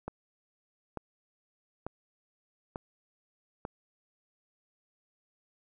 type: click train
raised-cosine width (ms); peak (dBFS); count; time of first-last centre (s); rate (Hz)
1; -22; 5; 0.08-3.651; 1.12
effects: none